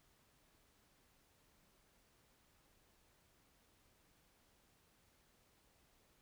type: silence
effects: pink hiss -73 dBFS RMS until 6.21 s